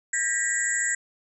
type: tone cluster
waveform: sine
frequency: 1611 / 1827 / 1940 / 7010 / 7660 Hz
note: G6 / A#6 / B6 / A8 / A#8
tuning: +47 / -35 / -31 / -7 / +46 cents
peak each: -31 / -32 / -28 / -32 / -27 dBFS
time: 0.13-0.95 s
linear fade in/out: 5 ms
effects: none